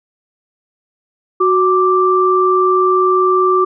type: tone pair together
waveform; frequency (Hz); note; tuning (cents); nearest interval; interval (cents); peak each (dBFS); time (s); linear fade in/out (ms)
sine; 370 / 1174.7; F#4 / D6; 0 / 0; octave + minor sixth; 2000; -12; 1.4-3.65; 10
effects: none